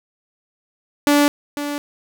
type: tone with echo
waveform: sawtooth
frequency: 290 Hz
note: D4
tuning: 22 cents flat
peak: -8 dBFS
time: 1.07-1.28 s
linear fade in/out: 0 ms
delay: 500 ms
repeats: 1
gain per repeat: -11 dB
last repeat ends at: 1.78 s
effects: none